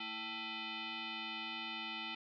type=tone with frequency modulation; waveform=sine; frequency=224.6 Hz; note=A3; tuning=36 cents sharp; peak=-40 dBFS; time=0-2.15 s; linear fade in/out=5 ms; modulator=554 Hz; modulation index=6.3; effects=none